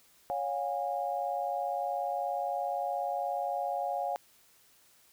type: tone cluster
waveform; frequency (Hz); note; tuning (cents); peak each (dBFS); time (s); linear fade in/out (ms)
sine; 559 / 716 / 816; C#5 / F5 / G#5; +14 / +43 / -31; -36 / -33 / -35; 0.3-4.16; 0
effects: white hiss -63 dBFS RMS until 5.12 s